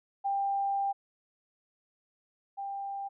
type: tone pair in turn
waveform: sine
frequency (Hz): 793 / 793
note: G5 / G5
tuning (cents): +20 / +20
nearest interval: unison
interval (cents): 0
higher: neither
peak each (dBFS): -27 / -34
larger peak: first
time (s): 0.24-0.93 / 2.57-3.09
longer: first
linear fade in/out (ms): 20
effects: none